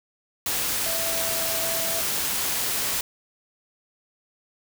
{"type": "tone in noise", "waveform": "sine", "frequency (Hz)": 661, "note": "E5", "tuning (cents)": 5, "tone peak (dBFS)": -32, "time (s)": [0.86, 2.01], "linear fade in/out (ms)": 2, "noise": "white", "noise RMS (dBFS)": -26, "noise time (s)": [0.46, 3.01], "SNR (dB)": -9, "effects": []}